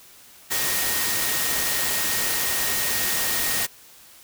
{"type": "tone in noise", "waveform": "sine", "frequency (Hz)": 1864.7, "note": "A#6", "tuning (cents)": 0, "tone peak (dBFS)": -32, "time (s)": [0.5, 3.67], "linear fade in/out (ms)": 20, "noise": "white", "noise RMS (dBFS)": -24, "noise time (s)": [0.5, 3.67], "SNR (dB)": -11, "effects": ["white hiss -49 dBFS RMS until 4.23 s"]}